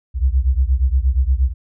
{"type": "beating tone pair", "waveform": "sine", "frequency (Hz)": [61.74, 70.24], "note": ["B1", "C#2"], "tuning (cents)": [0, 23], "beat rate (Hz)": 8.5, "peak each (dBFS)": [-15, -17], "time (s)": [0.14, 1.54], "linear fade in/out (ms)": 50, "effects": []}